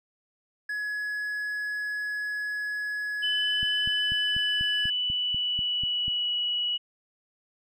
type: tone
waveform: triangle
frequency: 1687 Hz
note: G#6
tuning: 27 cents sharp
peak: -27 dBFS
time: 0.69-4.9 s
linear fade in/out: 5 ms
type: tone with pitch glide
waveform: sine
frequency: 3011 to 2930 Hz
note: F#7 to F#7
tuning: +30 to -18 cents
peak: -25 dBFS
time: 3.22-6.78 s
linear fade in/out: 20 ms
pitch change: -48 cents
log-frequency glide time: 3.8-6.32 s
type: click train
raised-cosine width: 5 ms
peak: -26 dBFS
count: 11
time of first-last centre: 3.63-6.081 s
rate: 4.08 Hz
effects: none